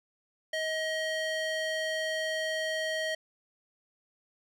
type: tone with band-pass filter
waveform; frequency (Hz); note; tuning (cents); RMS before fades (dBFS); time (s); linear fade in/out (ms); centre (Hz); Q
square; 632; D#5; +27; -32; 0.53-3.15; 5; 2300; 0.78
effects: none